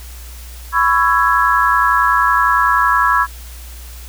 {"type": "chord", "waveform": "sine", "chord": "C# minor seventh", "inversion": "third", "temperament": "just", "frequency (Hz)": [997.9, 1108.7, 1330.5, 1663.1], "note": ["B5", "C#6", "E6", "G#6"], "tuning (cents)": [18, 0, 16, 2], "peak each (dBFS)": -16, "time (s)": [0.72, 3.27], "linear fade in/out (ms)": 50, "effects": ["added 60 Hz sine -31 dBFS peak until 4.08 s", "white hiss -39 dBFS RMS until 4.08 s"]}